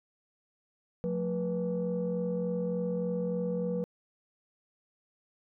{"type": "tone cluster", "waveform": "sine", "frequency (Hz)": [178.6, 222, 486.3], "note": ["F3", "A3", "B4"], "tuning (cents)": [39, 16, -27], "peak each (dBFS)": [-31, -38, -31], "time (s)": [1.04, 3.84], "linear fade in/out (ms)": 0, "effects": ["tanh soft clip ceiling -23 dBFS"]}